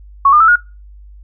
sine tone with pitch steps, 1108.7 / 1209 / 1318.5 / 1437.8 Hz, C#6 / D6 / E6 / F6, 0 / +50 / 0 / +50 cents, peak -5 dBFS, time 0.25-0.558 s, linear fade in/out 5 ms, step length 77 ms, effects noise-tail reverb RT60 0.3 s tail -25 dB re dry + added 50 Hz sine -35 dBFS peak until 1.23 s

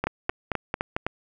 two click trains, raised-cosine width 0.5 ms, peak -10 / -10 dBFS, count 5 / 5, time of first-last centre 0.07-0.965 / 0.04-1.066 s, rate 4.47 / 3.9 Hz, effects none

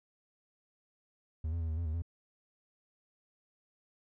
triangle tone with pitch steps, 78.9 / 84.3 / 81.4 / 78.9 / 85 / 77.9 / 84.3 Hz, D#2 / E2 / E2 / D#2 / F2 / D#2 / E2, +25 / +39 / -21 / +25 / -46 / +3 / +39 cents, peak -30 dBFS, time 1.44-2.021 s, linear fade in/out 5 ms, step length 83 ms, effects none

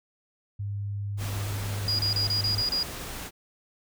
sine tone, 101.2 Hz, G#2, 44 cents flat, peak -29 dBFS, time 0.59-2.62 s, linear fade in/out 10 ms
pink noise, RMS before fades -37 dBFS, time 1.17-3.31 s, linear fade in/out 50 ms
sine tone bursts, 4879 Hz, D#8, 35 cents flat, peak -24 dBFS, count 7, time 1.88-2.83 s, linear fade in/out 2 ms, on 110 ms, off 30 ms
effects none

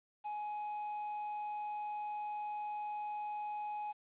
triangle tone, 838 Hz, G#5, 15 cents sharp, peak -36 dBFS, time 0.24-3.93 s, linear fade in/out 20 ms, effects resampled to 8000 Hz + 11-bit

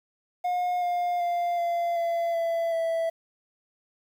triangle tone with pitch steps, 717 / 707.1 / 697.4 / 687.8 / 678.3 / 669 / 659.8 Hz, F5 / F5 / F5 / F5 / E5 / E5 / E5, +45 / +21 / -3 / -27 / +49 / +25 / +1 cents, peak -22 dBFS, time 0.44-3.1 s, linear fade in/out 10 ms, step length 380 ms, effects 9-bit

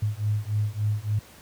sine beating tone pair, 103.83 / 107.33 Hz, G#2 / A2, 0 / -43 cents, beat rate 3.5 Hz, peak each -26 dBFS, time 0.02-1.19 s, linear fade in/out 5 ms, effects pink hiss -50 dBFS RMS until 1.41 s + high-pass 60 Hz 12 dB/octave

